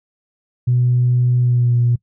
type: tone with pitch glide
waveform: sine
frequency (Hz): 123.47 to 120.37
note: B2 to B2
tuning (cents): 0 to -44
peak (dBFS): -11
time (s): 0.67-1.96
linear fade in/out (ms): 10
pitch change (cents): -44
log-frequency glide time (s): 1.4-1.76
effects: noise-tail reverb RT60 0.1 s tail -22 dB re dry + tanh soft clip ceiling -7 dBFS